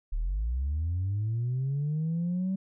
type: linear sweep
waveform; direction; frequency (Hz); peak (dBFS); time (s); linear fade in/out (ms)
sine; up; 34.65 to 193.1; -25; 0.12-2.56; 10
effects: tanh soft clip ceiling -24 dBFS